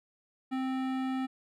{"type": "tone with hard clipping", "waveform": "sine", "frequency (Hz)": 261.6, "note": "C4", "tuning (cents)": 0, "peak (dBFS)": -32, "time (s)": [0.51, 1.27], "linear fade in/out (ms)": 20, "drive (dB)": 17, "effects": []}